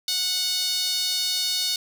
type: tone with high-pass filter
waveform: sawtooth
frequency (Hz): 736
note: F#5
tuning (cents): -9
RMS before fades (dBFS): -25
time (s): 0.08-1.76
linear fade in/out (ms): 2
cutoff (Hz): 4100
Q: 4
effects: none